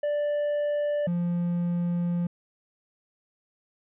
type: tone pair in turn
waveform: triangle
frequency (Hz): 587.3 / 173.85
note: D5 / F3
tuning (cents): 0 / -8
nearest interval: octave + major sixth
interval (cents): 2108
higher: first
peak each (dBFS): -22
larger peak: neither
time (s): 0.03-1.07 / 1.07-2.27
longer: second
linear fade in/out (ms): 5
effects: resampled to 8000 Hz